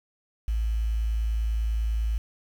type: tone with quantisation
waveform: sine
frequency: 55 Hz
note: A1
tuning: in tune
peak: -23 dBFS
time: 0.48-2.18 s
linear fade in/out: 0 ms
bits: 8
effects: none